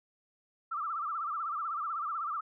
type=tone with vibrato; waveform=sine; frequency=1254 Hz; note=D#6; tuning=13 cents sharp; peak=-32 dBFS; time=0.71-2.41 s; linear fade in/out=10 ms; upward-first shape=sine; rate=16 Hz; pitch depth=140 cents each way; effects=none